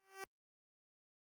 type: tone with exponential growth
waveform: 10% pulse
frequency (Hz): 386.7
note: G4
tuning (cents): -24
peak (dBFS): -33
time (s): 0-0.24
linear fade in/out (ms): 0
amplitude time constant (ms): 52
effects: Opus 24 kbps